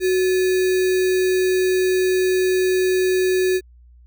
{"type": "tone with sample-and-hold", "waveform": "sine", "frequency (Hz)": 370, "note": "F#4", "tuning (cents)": 0, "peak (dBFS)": -15, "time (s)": [0, 3.61], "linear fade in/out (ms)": 50, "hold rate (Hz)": 2100, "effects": ["added 60 Hz sine -45 dBFS peak until 4.06 s"]}